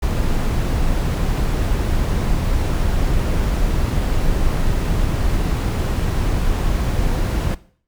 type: noise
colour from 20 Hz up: brown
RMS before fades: -18 dBFS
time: 0.02-7.55 s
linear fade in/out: 10 ms
effects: noise-tail reverb RT60 0.5 s tail -18 dB re dry